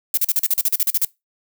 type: noise bursts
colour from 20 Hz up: violet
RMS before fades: -17 dBFS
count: 13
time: 0.14-1.049 s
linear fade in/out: 2 ms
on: 33 ms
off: 40 ms
effects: noise-tail reverb RT60 0.2 s tail -22 dB re dry